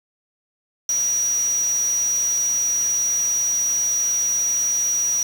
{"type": "tone in noise", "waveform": "sine", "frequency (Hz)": 5790, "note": "F#8", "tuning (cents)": -38, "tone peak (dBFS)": -18, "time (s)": [0.89, 5.23], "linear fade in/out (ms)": 2, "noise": "white", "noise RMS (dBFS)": -35, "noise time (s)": [0.89, 5.23], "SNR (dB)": 14, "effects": []}